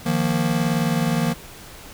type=chord; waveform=square; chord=Eb suspended second; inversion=none; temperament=just; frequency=155.56 / 175.01 / 233.3 Hz; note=Eb3 / F3 / Bb3; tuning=0 / +4 / +2 cents; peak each=-24 dBFS; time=0.05-1.34 s; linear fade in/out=20 ms; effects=pink hiss -41 dBFS RMS until 1.93 s